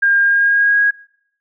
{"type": "tone with pitch glide", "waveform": "sine", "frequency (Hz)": [1609, 1646.6], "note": ["G6", "G#6"], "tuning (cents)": [45, -15], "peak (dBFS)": -10, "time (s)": [0.02, 0.91], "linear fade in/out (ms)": 10, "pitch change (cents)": 40, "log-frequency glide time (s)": [0.21, 0.8], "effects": ["noise-tail reverb RT60 0.7 s tail -22 dB re dry"]}